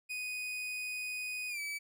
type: tone with pitch glide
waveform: 40% pulse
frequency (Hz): 2489 to 2296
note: D#7 to D7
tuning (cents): 0 to -40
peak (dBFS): -36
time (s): 0.09-1.79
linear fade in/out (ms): 20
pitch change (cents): -140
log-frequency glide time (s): 1.49-1.6
effects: none